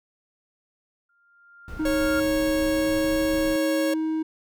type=tone with exponential growth; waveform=sine; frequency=1398 Hz; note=F6; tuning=1 cent sharp; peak=-25 dBFS; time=1.09-2.2 s; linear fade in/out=5 ms; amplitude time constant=240 ms
type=noise; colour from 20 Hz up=brown; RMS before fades=-36 dBFS; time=1.68-3.56 s; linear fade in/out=2 ms
type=tone with pitch glide; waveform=triangle; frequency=311.1 to 316.5 Hz; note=D#4 to D#4; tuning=0 to +30 cents; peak=-21 dBFS; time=1.79-4.23 s; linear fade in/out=10 ms; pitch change=+30 cents; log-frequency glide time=1.95-3.22 s
type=tone; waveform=45% pulse; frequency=551 Hz; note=C#5; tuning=11 cents flat; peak=-24 dBFS; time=1.85-3.94 s; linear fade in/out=5 ms
effects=none